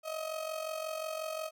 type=tone with amplitude modulation; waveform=35% pulse; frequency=632 Hz; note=D#5; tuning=27 cents sharp; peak=-31 dBFS; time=0.03-1.51 s; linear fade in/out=50 ms; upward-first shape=sine; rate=45.6 Hz; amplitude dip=65%; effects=none